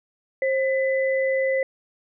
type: tone pair together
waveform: sine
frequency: 531.4 / 2004 Hz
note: C5 / B6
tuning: +27 / +25 cents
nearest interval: octave + major seventh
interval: 2298 cents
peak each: -20 / -27 dBFS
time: 0.42-1.63 s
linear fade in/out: 2 ms
effects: none